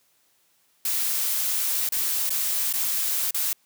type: noise with dropouts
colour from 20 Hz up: blue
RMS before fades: -25 dBFS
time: 0.85-3.53 s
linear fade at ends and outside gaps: 2 ms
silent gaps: 1.89-1.922 / 2.294-2.304 / 2.728-2.737 / 3.308-3.345 s
effects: white hiss -65 dBFS RMS until 3.65 s + high-pass 100 Hz 12 dB/octave